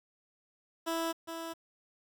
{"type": "tone with echo", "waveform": "15% pulse", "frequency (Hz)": 329.6, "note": "E4", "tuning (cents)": 0, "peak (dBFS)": -25, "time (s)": [0.86, 1.13], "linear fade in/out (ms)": 20, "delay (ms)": 410, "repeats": 1, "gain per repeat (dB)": -7, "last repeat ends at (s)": 1.54, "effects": ["10-bit"]}